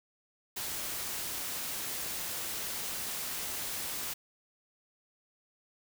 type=noise; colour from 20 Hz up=white; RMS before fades=-37 dBFS; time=0.56-4.14 s; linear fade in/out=10 ms; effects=none